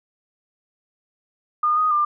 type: tone with pitch steps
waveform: sine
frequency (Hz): 1218 / 1245 / 1195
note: D#6 / D#6 / D6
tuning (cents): -37 / +1 / +30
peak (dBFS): -16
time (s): 1.63-2.05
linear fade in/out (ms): 5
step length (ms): 140
effects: none